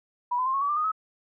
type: tone with pitch steps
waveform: sine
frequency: 975 / 1014.1 / 1054.7 / 1096.9 / 1140.9 / 1186.6 / 1234.1 / 1283.6 Hz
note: B5 / B5 / C6 / C#6 / C#6 / D6 / D#6 / E6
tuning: -23 / +46 / +14 / -19 / +50 / +18 / -15 / -46 cents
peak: -23 dBFS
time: 0.31-0.918 s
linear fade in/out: 10 ms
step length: 76 ms
effects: none